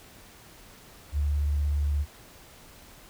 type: tone with vibrato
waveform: sine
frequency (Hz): 72.8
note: D2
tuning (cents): -15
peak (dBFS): -23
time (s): 1.12-2.06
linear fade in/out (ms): 50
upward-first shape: sine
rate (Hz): 17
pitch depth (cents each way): 25
effects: pink hiss -51 dBFS RMS until 3.09 s